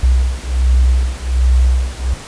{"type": "beating tone pair", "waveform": "sine", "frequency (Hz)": [62.5, 63.8], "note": ["B1", "C2"], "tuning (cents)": [21, -43], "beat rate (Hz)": 1.3, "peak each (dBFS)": -13, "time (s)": [0.03, 2.14], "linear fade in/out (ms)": 5, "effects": ["pink hiss -32 dBFS RMS until 2.27 s", "resampled to 22050 Hz"]}